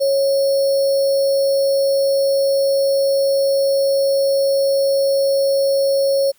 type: tone with sample-and-hold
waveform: sine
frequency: 550 Hz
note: C#5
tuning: 14 cents flat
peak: -13 dBFS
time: 0-6.32 s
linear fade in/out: 20 ms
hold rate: 4900 Hz
effects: white hiss -57 dBFS RMS until 6.38 s